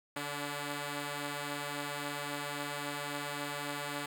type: tone pair together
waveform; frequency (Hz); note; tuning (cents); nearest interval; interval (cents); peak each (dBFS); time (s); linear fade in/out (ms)
5% pulse; 145.49 / 287.3; D3 / D4; -16 / -38; octave; 1178; -28; 0.16-4.06; 5
effects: none